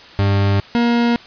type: tone pair in turn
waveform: 40% pulse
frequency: 99.5 / 236.7 Hz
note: G2 / A#3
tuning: +26 / +27 cents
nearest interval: octave + minor third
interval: 1501 cents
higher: second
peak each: -12 dBFS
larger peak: neither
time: 0.19-0.6 / 0.75-1.16 s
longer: neither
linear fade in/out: 0 ms
effects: white hiss -40 dBFS RMS until 1.26 s + resampled to 11025 Hz